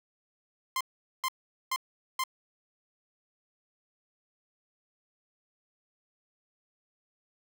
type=tone bursts; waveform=sawtooth; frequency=1046.5 Hz; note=C6; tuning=in tune; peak=-24 dBFS; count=4; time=0.76-2.238 s; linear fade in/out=2 ms; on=47 ms; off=430 ms; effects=none